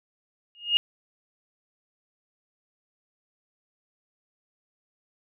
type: tone with exponential growth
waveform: sine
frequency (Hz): 2852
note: F7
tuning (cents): +36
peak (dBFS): -14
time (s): 0.55-0.77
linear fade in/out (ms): 0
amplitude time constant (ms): 47
effects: none